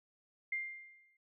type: tone with exponential decay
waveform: sine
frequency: 2100 Hz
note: C7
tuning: 6 cents sharp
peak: -32 dBFS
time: 0.52-1.17 s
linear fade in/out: 5 ms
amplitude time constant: 140 ms
effects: none